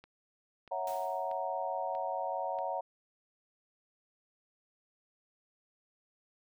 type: click train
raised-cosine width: 0.3 ms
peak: -37 dBFS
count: 5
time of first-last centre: 0.04-2.588 s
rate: 1.57 Hz
type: chord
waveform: sine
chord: F# dominant seventh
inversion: second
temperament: equal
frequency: 554.4 / 659.3 / 740 / 932.3 Hz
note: C#5 / E5 / F#5 / A#5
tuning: 0 / 0 / 0 / 0 cents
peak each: -39 / -39 / -37 / -38 dBFS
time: 0.71-2.81 s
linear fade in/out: 10 ms
type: noise with exponential decay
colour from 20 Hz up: white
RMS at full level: -48 dBFS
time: 0.87-1.47 s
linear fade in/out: 2 ms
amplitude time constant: 130 ms
effects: none